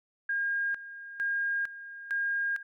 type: tone with tremolo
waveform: sine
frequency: 1618 Hz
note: G#6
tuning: 46 cents flat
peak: -27 dBFS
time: 0.29-2.63 s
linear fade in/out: 5 ms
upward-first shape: square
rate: 1.1 Hz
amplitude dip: 80%
effects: none